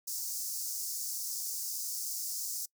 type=high-pass noise; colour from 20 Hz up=pink; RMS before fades=-37 dBFS; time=0.07-2.66 s; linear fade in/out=10 ms; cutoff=5100 Hz; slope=48 dB/octave; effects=noise-tail reverb RT60 0.1 s tail -24 dB re dry